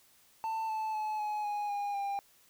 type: tone with pitch steps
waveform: triangle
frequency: 890 / 874.2 / 858.7 / 843.5 / 828.5 / 813.8 / 799.3 Hz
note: A5 / A5 / A5 / G#5 / G#5 / G#5 / G5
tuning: +20 / -11 / -42 / +27 / -4 / -35 / +33 cents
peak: -30 dBFS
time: 0.44-2.19 s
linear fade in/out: 0 ms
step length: 250 ms
effects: white hiss -64 dBFS RMS until 2.49 s